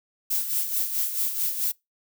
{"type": "noise with tremolo", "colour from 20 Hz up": "violet", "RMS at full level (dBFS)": -24, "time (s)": [0.3, 1.72], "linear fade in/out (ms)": 10, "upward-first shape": "sine", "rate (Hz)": 4.6, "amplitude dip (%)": 60, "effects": ["noise-tail reverb RT60 0.2 s tail -24 dB re dry"]}